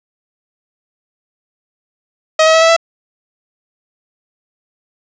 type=tone with pitch steps; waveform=sawtooth; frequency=632 / 639.7 / 647.5 / 655.4 / 663.4 Hz; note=D#5 / D#5 / E5 / E5 / E5; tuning=+27 / +48 / -31 / -10 / +11 cents; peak=-3 dBFS; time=2.39-2.765 s; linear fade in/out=5 ms; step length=75 ms; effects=resampled to 16000 Hz + 7-bit